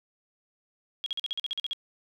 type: tone bursts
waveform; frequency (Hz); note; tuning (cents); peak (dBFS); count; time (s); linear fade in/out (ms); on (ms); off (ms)
sine; 3282; G#7; -21; -28; 11; 1.04-1.732; 0; 22; 45
effects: none